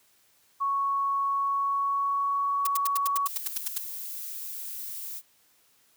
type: tone with pitch glide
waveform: sine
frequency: 1108.7 to 1120.9 Hz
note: C#6 to C#6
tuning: 0 to +19 cents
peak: -24 dBFS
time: 0.6-3.28 s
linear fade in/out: 20 ms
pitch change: +19 cents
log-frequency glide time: 1.24-2.59 s
type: noise bursts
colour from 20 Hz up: blue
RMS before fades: -28 dBFS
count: 12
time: 2.65-3.781 s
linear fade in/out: 5 ms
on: 20 ms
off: 81 ms
type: noise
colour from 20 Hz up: violet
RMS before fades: -37 dBFS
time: 3.25-5.22 s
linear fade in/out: 50 ms
effects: white hiss -64 dBFS RMS until 5.96 s + high-pass 60 Hz 12 dB/octave